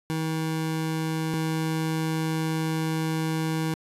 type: tone pair in turn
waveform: 25% pulse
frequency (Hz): 159.5 / 159.5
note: D#3 / D#3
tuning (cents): +43 / +43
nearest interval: unison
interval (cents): 0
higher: neither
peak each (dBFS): -22 / -21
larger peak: second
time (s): 0.1-1.34 / 1.34-3.74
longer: second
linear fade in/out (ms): 0
effects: resampled to 32000 Hz